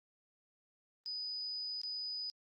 sine tone with dropouts, 4978 Hz, D#8, in tune, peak -38 dBFS, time 1.06-2.3 s, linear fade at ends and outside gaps 0 ms, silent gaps 1.816-1.834 s, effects Opus 32 kbps

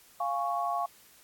sine chord, Db major, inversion first, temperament equal, 698.5 / 830.6 / 1108.7 Hz, F5 / Ab5 / Db6, 0 / 0 / 0 cents, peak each -31 / -35 / -32 dBFS, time 0.2-0.86 s, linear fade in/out 5 ms, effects white hiss -58 dBFS RMS until 1.23 s + AAC 64 kbps

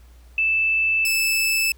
sine / sawtooth tone pair in turn, 2637 / 2627 Hz, E7 / E7, 0 / -7 cents, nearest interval unison, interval 7 cents, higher first, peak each -17 / -15 dBFS, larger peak second, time 0.38-1.05 / 1.05-1.72 s, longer neither, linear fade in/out 2 ms, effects added 60 Hz sine -45 dBFS peak until 1.77 s + pink hiss -58 dBFS RMS until 1.77 s

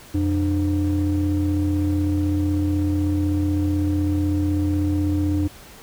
triangle ring-modulated tone, 106 Hz, G#2, 36 cents sharp, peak -13 dBFS, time 0.14-5.48 s, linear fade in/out 10 ms, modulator 194 Hz, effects pink hiss -44 dBFS RMS until 5.82 s

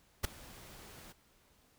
pink noise with ADSR envelope, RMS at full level -31 dBFS, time 0.23-1.13 s, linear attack 17 ms, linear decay 7 ms, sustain -22 dB, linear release 18 ms, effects pink hiss -68 dBFS RMS until 1.78 s

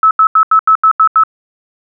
sine tone bursts, 1300 Hz, E6, 24 cents flat, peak -4 dBFS, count 8, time 0.03-1.236 s, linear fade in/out 2 ms, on 79 ms, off 82 ms, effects none

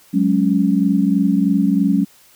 sine chord, F# suspended second, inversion none, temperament just, 185 / 208.1 / 277.5 Hz, F#3 / G#3 / C#4, 0 / +4 / +2 cents, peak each -17 dBFS, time 0.13-2.05 s, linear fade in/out 20 ms, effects white hiss -50 dBFS RMS until 2.35 s

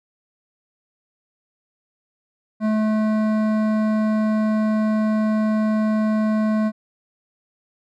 sine tone with hard clipping, 216 Hz, A3, 32 cents flat, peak -19 dBFS, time 2.6-6.72 s, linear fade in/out 50 ms, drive 13 dB, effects none

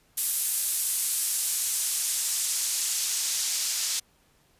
white noise with band-pass filter sweep, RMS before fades -28 dBFS, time 0.17-4 s, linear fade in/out 10 ms, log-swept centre 11000 to 5700 Hz, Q 1.1, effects pink hiss -64 dBFS RMS until 4.59 s + resampled to 32000 Hz

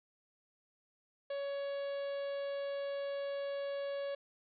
harmonic tone, 560 Hz, C#5, 18 cents sharp, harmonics 1 / 2 / 3 / 4 / 5 / 6 / 7 / 8, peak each -36 / -53 / -52 / -59 / -58 / -57 / -62 / -63 dBFS, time 1.3-4.15 s, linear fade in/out 5 ms, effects none

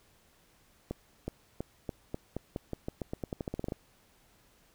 accelerating click train, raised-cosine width 2 ms, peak -21 dBFS, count 20, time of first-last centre 0.91-3.722 s, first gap 370 ms, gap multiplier 0.88, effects pink hiss -65 dBFS RMS until 4.74 s

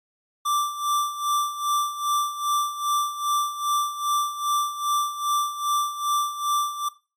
square tone with tremolo, 1174.7 Hz, D6, in tune, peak -20 dBFS, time 0.45-6.89 s, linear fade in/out 10 ms, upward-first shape sine, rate 2.5 Hz, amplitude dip 75%, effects noise-tail reverb RT60 0.3 s tail -17 dB re dry + MP3 64 kbps

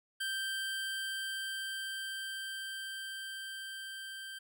25% pulse tone with level ramp, 1568 Hz, G6, in tune, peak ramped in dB -30 to -39 dBFS, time 0.2-4.39 s, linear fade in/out 10 ms, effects none

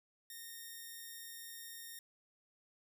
5% pulse tone, 1842 Hz, A#6, 21 cents flat, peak -37 dBFS, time 0.3-1.99 s, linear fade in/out 2 ms, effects none

